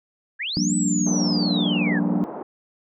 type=linear two-way sweep; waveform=sine; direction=up then down; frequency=1565 to 8030 to 1565 Hz; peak=-25 dBFS; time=0.39-2 s; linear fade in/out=20 ms; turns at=0.75 s
type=chord; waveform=sine; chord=G minor seventh; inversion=third; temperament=equal with one note detuned; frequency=174.61 / 194.64 / 233.1 / 293.7 Hz; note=F3 / G3 / Bb3 / D4; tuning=0 / -12 / 0 / 0 cents; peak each=-25 dBFS; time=0.57-2.24 s; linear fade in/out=0 ms
type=band-pass noise; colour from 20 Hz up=pink; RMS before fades=-33 dBFS; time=1.06-2.43 s; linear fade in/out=5 ms; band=250 to 930 Hz; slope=24 dB/octave
effects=none